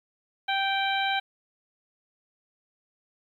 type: harmonic tone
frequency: 782 Hz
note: G5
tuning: 4 cents flat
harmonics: 1 / 2 / 3 / 4 / 5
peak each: -27 / -30 / -32 / -33 / -34 dBFS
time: 0.48-1.2 s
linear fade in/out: 10 ms
effects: 10-bit